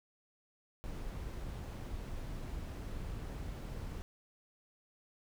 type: noise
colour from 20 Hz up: brown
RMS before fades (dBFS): -42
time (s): 0.84-4.02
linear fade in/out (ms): 0
effects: none